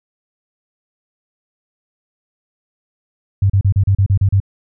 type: tone bursts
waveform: sine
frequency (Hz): 98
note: G2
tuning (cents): 0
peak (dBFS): -9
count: 9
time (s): 3.42-4.402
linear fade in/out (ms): 5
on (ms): 78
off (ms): 35
effects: none